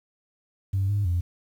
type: tone with pitch steps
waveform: sine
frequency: 96.9 / 102 / 87.3 Hz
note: G2 / G#2 / F2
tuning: -20 / -31 / 0 cents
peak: -20 dBFS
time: 0.73-1.21 s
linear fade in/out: 10 ms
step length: 160 ms
effects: tanh soft clip ceiling -18 dBFS + 9-bit